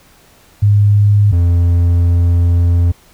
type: tone pair in turn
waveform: sine / triangle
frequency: 102.8 / 86.44 Hz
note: G#2 / F2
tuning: -17 / -17 cents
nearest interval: minor third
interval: 300 cents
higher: first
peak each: -6 dBFS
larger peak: neither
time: 0.62-1.32 / 1.32-2.92 s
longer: second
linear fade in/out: 10 ms
effects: pink hiss -47 dBFS RMS until 3.13 s